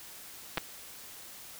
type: clicks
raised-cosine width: 0.3 ms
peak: -14 dBFS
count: 2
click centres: 0.574 / 0.58 s
effects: white hiss -48 dBFS RMS until 1.59 s